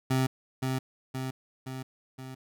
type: tone with echo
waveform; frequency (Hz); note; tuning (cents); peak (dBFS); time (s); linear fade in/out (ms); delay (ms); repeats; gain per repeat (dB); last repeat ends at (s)
25% pulse; 130.8; C3; 0; -20; 0.1-0.27; 10; 520; 4; -4; 2.35
effects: none